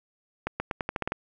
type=accelerating click train; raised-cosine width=0.5 ms; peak=-13 dBFS; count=9; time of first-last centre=0.47-1.121 s; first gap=130 ms; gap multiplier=0.86; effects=none